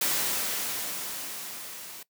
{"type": "noise with level ramp", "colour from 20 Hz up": "white", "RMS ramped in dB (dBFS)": [-26, -43], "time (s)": [0.01, 2.03], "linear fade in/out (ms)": 5, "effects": ["noise-tail reverb RT60 0.1 s tail -19 dB re dry", "high-pass 150 Hz 12 dB/octave"]}